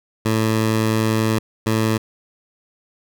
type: tone bursts at uneven times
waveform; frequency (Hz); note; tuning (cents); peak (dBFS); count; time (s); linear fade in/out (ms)
15% pulse; 110.5; A2; +8; -10; 2; 0.25-1.39 / 1.66-1.98; 10
effects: none